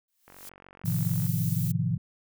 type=noise with exponential growth; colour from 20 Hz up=blue; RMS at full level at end=-41 dBFS; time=0.08-0.49 s; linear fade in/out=2 ms; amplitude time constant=87 ms
type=click train; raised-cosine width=0.5 ms; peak=-34 dBFS; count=47; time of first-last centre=0.28-1.265 s; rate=46.7 Hz
type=chord; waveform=sine; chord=F dominant seventh; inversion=first; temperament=just; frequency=109.13 / 130.96 / 157.15 / 174.61 Hz; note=A2 / C3 / Eb3 / F3; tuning=-14 / +2 / +18 / 0 cents; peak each=-30 dBFS; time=0.84-1.98 s; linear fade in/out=10 ms
type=noise; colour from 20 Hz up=violet; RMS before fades=-37 dBFS; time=0.85-1.72 s; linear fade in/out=10 ms
effects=none